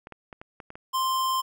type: clicks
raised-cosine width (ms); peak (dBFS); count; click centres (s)
0.5; -26; 7; 0.071 / 0.123 / 0.328 / 0.415 / 0.602 / 0.704 / 0.755
type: tone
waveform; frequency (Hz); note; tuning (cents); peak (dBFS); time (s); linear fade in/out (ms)
square; 1046.5; C6; 0; -24; 0.93-1.42; 20
effects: none